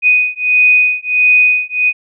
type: beating tone pair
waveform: sine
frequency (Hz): 2489 / 2490.5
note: D#7 / D#7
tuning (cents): 0 / +1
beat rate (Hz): 1.5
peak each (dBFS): -11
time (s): 0.02-1.93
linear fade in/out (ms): 50
effects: none